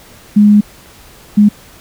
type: tone bursts at uneven times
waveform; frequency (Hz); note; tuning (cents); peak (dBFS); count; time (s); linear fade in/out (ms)
sine; 207.7; G#3; 0; -3; 2; 0.36-0.61 / 1.37-1.49; 10
effects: pink hiss -40 dBFS RMS until 1.8 s